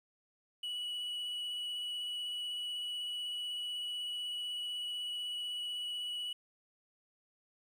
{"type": "tone with vibrato", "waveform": "triangle", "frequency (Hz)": 2940, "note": "F#7", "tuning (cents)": -12, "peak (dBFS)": -35, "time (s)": [0.63, 6.33], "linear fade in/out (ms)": 5, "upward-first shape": "square", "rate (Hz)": 16, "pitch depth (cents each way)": 10, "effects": ["11-bit"]}